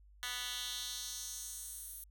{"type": "tone with high-pass filter sweep", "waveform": "10% pulse", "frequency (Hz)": 246.9, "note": "B3", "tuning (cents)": 0, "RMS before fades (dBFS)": -43, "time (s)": [0.23, 2.04], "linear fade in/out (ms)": 0, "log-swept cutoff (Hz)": [2200, 12000], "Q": 1.7, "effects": ["added 50 Hz sine -58 dBFS peak until 2.1 s"]}